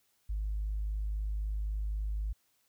sine tone, 51.91 Hz, G#1, in tune, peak -30 dBFS, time 0.29-2.33 s, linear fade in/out 10 ms, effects tanh soft clip ceiling -27 dBFS + white hiss -73 dBFS RMS until 2.68 s

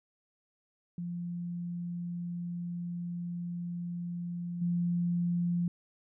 sine tone with level steps, 173.8 Hz, F3, 8 cents flat, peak -34 / -27 dBFS, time 0.98-5.68 s, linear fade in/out 2 ms, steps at 4.61 s, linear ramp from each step 10 ms, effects none

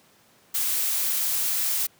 blue noise, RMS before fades -25 dBFS, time 0.54-1.87 s, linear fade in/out 10 ms, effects pink hiss -58 dBFS RMS until 1.99 s + high-pass 150 Hz 12 dB/octave

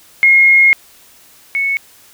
sine tone pair in turn, 2150 / 2208 Hz, C7 / C#7, +47 / -7 cents, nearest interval unison, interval 46 cents, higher second, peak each -5 / -13 dBFS, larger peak first, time 0.23-0.73 / 1.55-1.77 s, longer first, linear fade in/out 0 ms, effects white hiss -45 dBFS RMS until 2.13 s

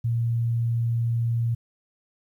sine tone, 116.7 Hz, A#2, 2 cents sharp, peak -21 dBFS, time 0.04-1.55 s, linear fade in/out 10 ms, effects 10-bit

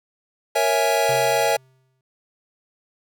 square chord, A# half-diminished seventh, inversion none, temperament equal, 466.2 / 554.4 / 659.3 / 830.6 Hz, A#4 / C#5 / E5 / G#5, 0 / 0 / 0 / 0 cents, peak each -25 / -24 / -23 / -23 dBFS, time 0.55-1.57 s, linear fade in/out 10 ms
square tone with exponential decay, 130.81 Hz, C3, in tune, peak -30 dBFS, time 1.09-2.01 s, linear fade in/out 2 ms, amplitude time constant 200 ms
effects none

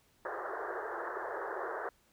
pink band-pass noise, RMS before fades -39 dBFS, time 0.25-1.89 s, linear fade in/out 2 ms, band 350 to 1800 Hz, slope 96 dB/octave, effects pink hiss -69 dBFS RMS until 2.12 s

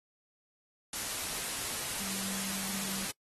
sine tone in noise, 194.1 Hz, G3, 17 cents flat, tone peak -42 dBFS, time 2-3.05 s, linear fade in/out 2 ms, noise white, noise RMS -36 dBFS, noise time 0.93-3.11 s, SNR -9 dB, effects noise-tail reverb RT60 0.1 s tail -26 dB re dry + AAC 32 kbps

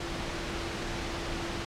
sine tone in noise, 339.1 Hz, E4, 49 cents sharp, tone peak -41 dBFS, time 0-1.65 s, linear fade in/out 5 ms, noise pink, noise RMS -35 dBFS, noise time 0-1.65 s, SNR -9 dB, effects low-pass 5000 Hz 12 dB/octave + AAC 64 kbps

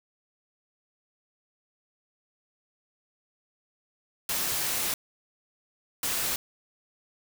white noise bursts at uneven times, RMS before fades -29 dBFS, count 2, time 4.29-4.94 / 6.03-6.36 s, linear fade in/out 2 ms, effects none

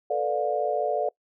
sine chord, B half-diminished seventh, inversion third, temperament equal with one note detuned, 440 / 493.9 / 587.3 / 712.3 Hz, A4 / B4 / D5 / F5, 0 / 0 / 0 / +34 cents, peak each -29 / -32 / -27 / -28 dBFS, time 0.1-1.09 s, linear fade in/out 5 ms, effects noise-tail reverb RT60 0.1 s tail -24 dB re dry

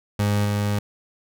30% pulse tone with level steps, 103 Hz, G#2, 14 cents flat, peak -16 / -18 dBFS, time 0.19-0.79 s, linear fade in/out 5 ms, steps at 0.44 s, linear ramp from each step 20 ms, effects none

